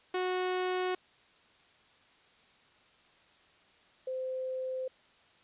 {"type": "tone pair in turn", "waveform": ["sawtooth", "sine"], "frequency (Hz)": [367, 517.4], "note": ["F#4", "C5"], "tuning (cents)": [-14, -19], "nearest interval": "tritone", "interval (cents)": 595, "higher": "second", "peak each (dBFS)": [-26, -33], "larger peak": "first", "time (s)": [[0.14, 0.95], [4.07, 4.88]], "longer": "neither", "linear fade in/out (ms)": 5, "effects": ["white hiss -63 dBFS RMS until 5.43 s", "resampled to 8000 Hz"]}